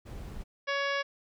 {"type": "noise", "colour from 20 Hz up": "brown", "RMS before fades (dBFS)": -41, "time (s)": [0.05, 0.44], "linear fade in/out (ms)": 20}
{"type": "harmonic tone", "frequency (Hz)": 560, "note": "C#5", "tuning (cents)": 18, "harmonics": [1, 2, 3, 4, 5, 6, 7, 8, 9, 10], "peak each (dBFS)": [-33, -35, -33, -37, -41, -42, -47, -52, -45, -49], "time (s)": [0.67, 1.03], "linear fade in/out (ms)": 20}
{"effects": []}